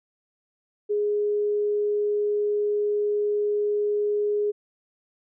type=tone; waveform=sine; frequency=415.3 Hz; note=G#4; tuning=in tune; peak=-21 dBFS; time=0.89-4.52 s; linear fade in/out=20 ms; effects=none